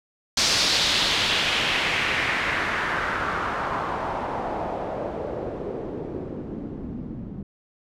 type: noise with low-pass filter sweep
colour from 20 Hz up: white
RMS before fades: -26 dBFS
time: 0.37-7.43 s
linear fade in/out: 5 ms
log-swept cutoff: 5200 to 200 Hz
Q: 2.1
effects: none